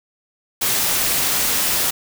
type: noise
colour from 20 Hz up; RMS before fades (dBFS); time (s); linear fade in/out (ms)
white; -19; 0.61-1.91; 10
effects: none